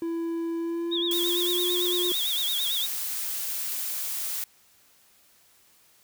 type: tone with pitch glide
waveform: triangle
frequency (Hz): 333.2 to 355.1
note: E4 to F4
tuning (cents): +19 to +29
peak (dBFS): -25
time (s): 0.02-2.12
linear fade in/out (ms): 2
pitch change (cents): +110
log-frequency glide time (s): 0.58-1.62
type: tone with vibrato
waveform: sine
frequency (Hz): 3522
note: A7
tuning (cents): +1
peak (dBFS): -26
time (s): 0.91-2.87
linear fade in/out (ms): 20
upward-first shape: sine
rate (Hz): 8.9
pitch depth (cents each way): 130
type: noise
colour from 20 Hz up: blue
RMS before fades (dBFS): -31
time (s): 1.11-4.44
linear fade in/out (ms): 2
effects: white hiss -60 dBFS RMS until 6.03 s